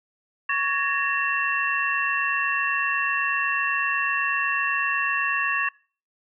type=tone cluster; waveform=sine; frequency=1117 / 1685 / 1833 / 2713 Hz; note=C#6 / G#6 / A#6 / E7; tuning=+13 / +25 / -30 / +49 cents; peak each=-27 dBFS; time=0.49-5.69 s; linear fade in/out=5 ms; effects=noise-tail reverb RT60 0.4 s tail -23 dB re dry